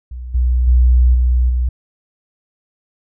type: tone with level steps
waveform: sine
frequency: 61.74 Hz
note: B1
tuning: in tune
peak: -25 / -11 / -7 / -10 / -13 dBFS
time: 0.11-1.69 s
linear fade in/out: 5 ms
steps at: 0.34 / 0.67 / 1.14 / 1.49 s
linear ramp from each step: 10 ms
effects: none